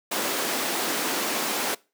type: high-pass noise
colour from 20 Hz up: pink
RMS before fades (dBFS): -27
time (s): 0.11-1.75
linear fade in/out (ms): 10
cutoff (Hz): 250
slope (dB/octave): 24
effects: noise-tail reverb RT60 0.3 s tail -23 dB re dry